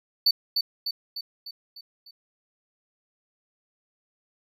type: tone with echo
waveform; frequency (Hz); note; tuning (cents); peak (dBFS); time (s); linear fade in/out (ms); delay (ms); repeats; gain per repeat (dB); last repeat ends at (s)
triangle; 4498; C#8; +24; -15; 0.26-0.31; 5; 300; 6; -5; 2.11
effects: none